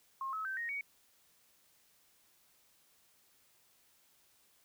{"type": "tone with pitch steps", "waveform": "sine", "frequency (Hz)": [1072, 1289.6, 1551.5, 1866.5, 2245], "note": ["C6", "E6", "G6", "A#6", "C#7"], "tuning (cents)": [42, -38, -18, 2, 21], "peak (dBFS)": -36, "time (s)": [0.21, 0.81], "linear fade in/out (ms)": 2, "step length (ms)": 120, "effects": ["white hiss -69 dBFS RMS until 4.64 s"]}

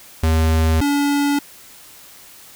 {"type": "tone pair in turn", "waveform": "square", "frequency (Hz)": [80.2, 285.8], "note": ["E2", "D4"], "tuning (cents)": [-47, -47], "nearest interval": "octave + minor seventh", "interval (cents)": 2200, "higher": "second", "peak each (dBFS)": [-14, -16], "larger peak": "first", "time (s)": [[0.23, 0.81], [0.81, 1.39]], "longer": "neither", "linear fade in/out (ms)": 5, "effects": ["white hiss -43 dBFS RMS until 2.55 s"]}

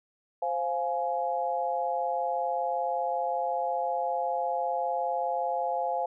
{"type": "chord", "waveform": "sine", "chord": "F minor", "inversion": "second", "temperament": "just", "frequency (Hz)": [523.8, 698.5, 838.1], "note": ["C5", "F5", "Ab5"], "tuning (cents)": [2, 0, 16], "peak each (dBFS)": [-32, -30, -31], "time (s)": [0.42, 6.06], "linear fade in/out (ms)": 5, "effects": []}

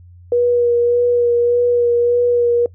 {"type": "tone with vibrato", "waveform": "sine", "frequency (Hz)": 480.6, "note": "B4", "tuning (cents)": -47, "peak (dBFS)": -11, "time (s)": [0.32, 2.66], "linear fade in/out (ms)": 2, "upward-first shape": "sine", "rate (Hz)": 1.7, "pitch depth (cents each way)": 17, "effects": ["noise-tail reverb RT60 0.1 s tail -22 dB re dry", "added 88 Hz sine -39 dBFS peak until 2.74 s"]}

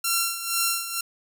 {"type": "tone with tremolo", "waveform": "5% pulse", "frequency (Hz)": 1365, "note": "F6", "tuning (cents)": -40, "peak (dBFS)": -9, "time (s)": [0.04, 1.01], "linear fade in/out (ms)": 5, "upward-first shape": "sine", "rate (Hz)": 2.1, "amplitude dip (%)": 70, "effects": []}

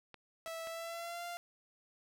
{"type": "clicks", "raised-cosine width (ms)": 0.3, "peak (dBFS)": -34, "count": 3, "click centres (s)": [0.143, 0.475, 0.672]}
{"type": "tone with pitch glide", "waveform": "sawtooth", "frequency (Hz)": [656, 694.6], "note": ["E5", "F5"], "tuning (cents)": [-9, -10], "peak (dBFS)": -37, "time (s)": [0.46, 1.37], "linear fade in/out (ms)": 0, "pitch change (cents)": 99, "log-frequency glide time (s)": [0.67, 1.25]}
{"effects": []}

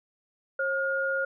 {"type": "tone pair together", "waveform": "sine", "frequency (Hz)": [539.6, 1424], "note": ["C#5", "F6"], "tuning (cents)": [-47, 33], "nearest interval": "octave + perfect fourth", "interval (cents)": 1680, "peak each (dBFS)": [-29, -27], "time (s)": [0.59, 1.25], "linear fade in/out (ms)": 5, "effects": []}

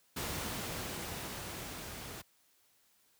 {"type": "noise with level ramp", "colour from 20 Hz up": "pink", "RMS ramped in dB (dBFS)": [-37, -45], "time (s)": [0.16, 2.22], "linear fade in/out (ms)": 10, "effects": ["white hiss -70 dBFS RMS until 3.19 s", "high-pass 60 Hz 12 dB/octave"]}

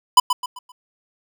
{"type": "tone with echo", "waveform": "square", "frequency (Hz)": 997, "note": "B5", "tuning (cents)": 16, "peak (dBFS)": -7, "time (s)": [0.17, 0.2], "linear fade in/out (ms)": 5, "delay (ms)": 130, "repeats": 4, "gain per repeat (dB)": -9, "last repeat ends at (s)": 0.72, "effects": []}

